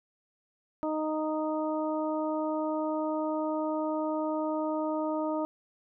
harmonic tone, 310 Hz, D#4, 6 cents flat, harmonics 1 / 2 / 3 / 4, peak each -31 / -32 / -36 / -40 dBFS, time 0.83-5.45 s, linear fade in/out 0 ms, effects none

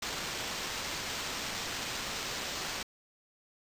blue noise with sample-and-hold, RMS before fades -37 dBFS, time 0.02-2.83 s, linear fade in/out 5 ms, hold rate 11025 Hz, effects resampled to 32000 Hz

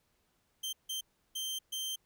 sawtooth tone bursts at uneven times, 3136 Hz, G7, in tune, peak -32 dBFS, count 4, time 0.63-0.73 / 0.89-1.01 / 1.35-1.59 / 1.72-1.96 s, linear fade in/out 10 ms, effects pink hiss -75 dBFS RMS until 2.05 s

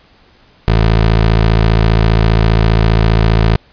20% pulse tone, 55 Hz, A1, in tune, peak -3 dBFS, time 0.68-3.56 s, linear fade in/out 0 ms, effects pink hiss -48 dBFS RMS until 3.72 s + resampled to 11025 Hz

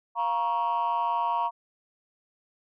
sine chord, Bb minor, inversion second, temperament equal with one note detuned, 698.5 / 943.7 / 1108.7 Hz, F5 / Bb5 / Db6, 0 / +21 / 0 cents, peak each -30 / -24 / -29 dBFS, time 0.15-1.51 s, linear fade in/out 50 ms, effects tanh soft clip ceiling -20 dBFS

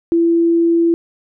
sine tone, 336 Hz, E4, 33 cents sharp, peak -10 dBFS, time 0.12-0.94 s, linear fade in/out 0 ms, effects none

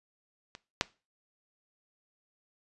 clicks, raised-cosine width 0.2 ms, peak -26 / -7 dBFS, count 2, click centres 0.551 / 0.811 s, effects noise-tail reverb RT60 0.3 s tail -20 dB re dry + resampled to 24000 Hz

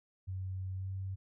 sine tone with pitch glide, 94 to 95.59 Hz, F#2 to G2, +28 to -43 cents, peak -36 dBFS, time 0.27-1.16 s, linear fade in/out 20 ms, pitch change +29 cents, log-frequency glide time 0.75-0.88 s, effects none

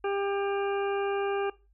harmonic tone, 398.6 Hz, G4, 29 cents sharp, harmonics 1 / 2 / 3 / 4 / 6 / 7, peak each -28 / -34 / -38 / -40 / -44 / -45 dBFS, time 0.04-1.5 s, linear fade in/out 5 ms, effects noise-tail reverb RT60 0.3 s tail -21 dB re dry + added 50 Hz sine -60 dBFS peak until 1.73 s

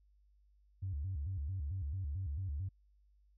sine tone with vibrato, 82.41 Hz, E2, in tune, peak -35 dBFS, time 0.82-2.69 s, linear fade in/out 10 ms, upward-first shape square, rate 4.5 Hz, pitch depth 250 cents each way, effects tanh soft clip ceiling -31 dBFS + added 50 Hz sine -65 dBFS peak until 3.37 s

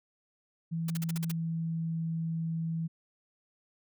sine tone with pitch glide, 164.81 to 163.67 Hz, E3 to E3, 0 to -12 cents, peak -30 dBFS, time 0.71-2.88 s, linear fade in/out 20 ms, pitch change -12 cents, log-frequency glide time 1.03-1.99 s
white noise bursts, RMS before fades -39 dBFS, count 7, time 0.88-1.317 s, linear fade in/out 5 ms, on 23 ms, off 46 ms
effects none

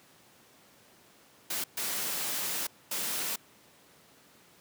white noise bursts at uneven times, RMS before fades -33 dBFS, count 3, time 1.5-1.64 / 1.77-2.67 / 2.91-3.36 s, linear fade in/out 5 ms, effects pink hiss -59 dBFS RMS until 4.6 s + high-pass 150 Hz 12 dB/octave

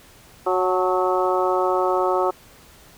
harmonic tone with a mistuned harmonic, 184.4 Hz, F#3, 6 cents flat, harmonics 2 / 3 / 4 / 5 / 6 / 7, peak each -22 / -24 / -25 / -26 / -27 / -27 dBFS, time 0.46-2.31 s, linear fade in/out 10 ms, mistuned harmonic 5, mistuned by -52 cents, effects pink hiss -49 dBFS RMS until 2.97 s

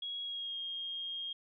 sine tone with pitch glide, 3316 to 3237 Hz, G#7 to G#7, -3 to -45 cents, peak -37 dBFS, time 0.02-1.33 s, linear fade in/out 5 ms, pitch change -42 cents, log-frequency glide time 0.23-0.57 s, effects none

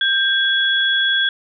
sine tone pair together, 1586 / 3361 Hz, G6 / G#7, +20 / +20 cents, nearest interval octave + minor second, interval 1300 cents, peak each -17 dBFS, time 0.01-1.29 s, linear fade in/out 2 ms, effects none

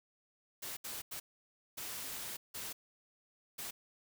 white noise bursts at uneven times, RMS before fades -43 dBFS, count 6, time 0.62-0.77 / 0.84-1.02 / 1.11-1.2 / 1.77-2.37 / 2.54-2.73 / 3.58-3.71 s, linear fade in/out 10 ms, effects none

